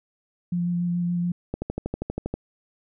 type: tone with vibrato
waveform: sine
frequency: 174.61 Hz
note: F3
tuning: in tune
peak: -22 dBFS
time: 0.52-1.32 s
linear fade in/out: 5 ms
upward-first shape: square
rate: 7 Hz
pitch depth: 10 cents each way
type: click train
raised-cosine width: 2 ms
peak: -14 dBFS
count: 11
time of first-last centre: 1.54-2.34 s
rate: 12.5 Hz
effects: none